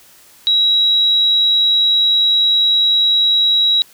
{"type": "tone", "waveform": "sine", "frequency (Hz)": 3870, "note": "B7", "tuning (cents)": -36, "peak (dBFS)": -10, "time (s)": [0.47, 3.82], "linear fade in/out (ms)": 0, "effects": ["white hiss -46 dBFS RMS until 3.93 s"]}